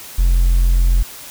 triangle tone, 43.57 Hz, F1, 3 cents flat, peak -7 dBFS, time 0.18-1.03 s, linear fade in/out 10 ms, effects tanh soft clip ceiling -4 dBFS + white hiss -35 dBFS RMS until 1.3 s

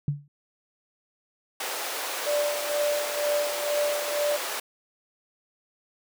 sine tone with exponential decay, 144.3 Hz, D3, 30 cents flat, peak -19 dBFS, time 0.08-0.28 s, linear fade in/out 2 ms, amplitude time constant 42 ms
pink high-pass noise, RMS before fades -32 dBFS, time 1.6-4.6 s, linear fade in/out 5 ms, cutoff 450 Hz, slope 24 dB/octave
sine tone with tremolo, 587 Hz, D5, 1 cent flat, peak -22 dBFS, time 2.26-4.37 s, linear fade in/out 10 ms, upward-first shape sine, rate 2.1 Hz, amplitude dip 70%
effects none

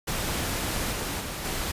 pink noise with level steps, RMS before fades -29 / -31 / -34 / -30 dBFS, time 0.07-1.72 s, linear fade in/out 10 ms, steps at 0.92 / 1.2 / 1.44 s, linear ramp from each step 10 ms, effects resampled to 32000 Hz

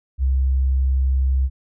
sine tone, 66 Hz, C2, 16 cents sharp, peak -15 dBFS, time 0.18-1.5 s, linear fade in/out 50 ms, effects none

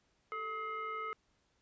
sine tone with frequency modulation, 1275 Hz, D#6, 42 cents sharp, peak -37 dBFS, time 0.32-1.13 s, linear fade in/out 0 ms, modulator 833 Hz, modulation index 0.79, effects pink hiss -75 dBFS RMS until 1.61 s + resampled to 16000 Hz

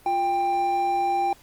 triangle tone pair together, 350.6 / 791.6 Hz, F4 / G5, +7 / +17 cents, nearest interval octave + major second, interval 1410 cents, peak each -29 / -19 dBFS, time 0.06-1.33 s, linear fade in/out 2 ms, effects pink hiss -53 dBFS RMS until 1.42 s + Opus 32 kbps

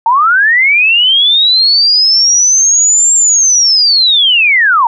sine linear two-way sweep, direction up then down, 880 to 7459 to 880 Hz, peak -5 dBFS, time 0.06-4.87 s, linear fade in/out 2 ms, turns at 3.14 s, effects none

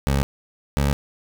20% pulse tone pair in turn, 69 / 70.41 Hz, C#2 / C#2, -7 / +28 cents, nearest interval unison, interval 35 cents, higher second, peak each -13 dBFS, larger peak neither, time 0.07-0.23 / 0.77-0.93 s, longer neither, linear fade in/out 0 ms, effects none

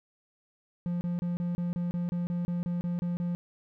triangle tone bursts, 174.61 Hz, F3, in tune, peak -26 dBFS, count 14, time 0.86-3.35 s, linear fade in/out 0 ms, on 150 ms, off 30 ms, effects none

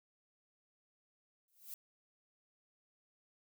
violet noise with exponential growth, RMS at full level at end -43 dBFS, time 1.48-1.74 s, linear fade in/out 1 ms, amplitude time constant 56 ms, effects none

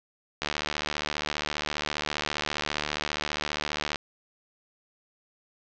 click train, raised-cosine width 0.2 ms, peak -10 dBFS, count 266, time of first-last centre 0.42-3.958 s, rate 74.9 Hz, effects low-pass 5000 Hz 12 dB/octave

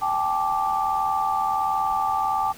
sine chord, G suspended second, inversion none, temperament equal with one note detuned, 784 / 865.4 / 1174.7 Hz, G5 / A5 / D6, 0 / -29 / 0 cents, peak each -25 dBFS, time 0.01-2.53 s, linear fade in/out 20 ms, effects pink hiss -44 dBFS RMS until 2.57 s

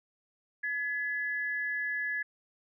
sine tone pair together, 1700 / 2000 Hz, G#6 / B6, +40 / +21 cents, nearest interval minor third, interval 281 cents, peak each -31 / -37 dBFS, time 0.63-2.23 s, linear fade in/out 10 ms, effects none

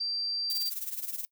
sine tone, 4699 Hz, D8, in tune, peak -29 dBFS, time 0-0.7 s, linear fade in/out 10 ms
violet noise with tremolo, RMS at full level -33 dBFS, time 0.5-1.25 s, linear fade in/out 0 ms, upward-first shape sine, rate 19 Hz, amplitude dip 75%
effects noise-tail reverb RT60 0.1 s tail -24 dB re dry

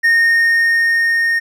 triangle tone with level ramp, 1843 Hz, A#6, 20 cents flat, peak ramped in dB -7 to -11 dBFS, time 0.03-1.4 s, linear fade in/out 20 ms, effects none

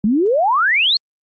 sine exponential sweep, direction up, 196 to 4435 Hz, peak -12 dBFS, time 0.04-0.97 s, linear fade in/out 2 ms, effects Opus 32 kbps

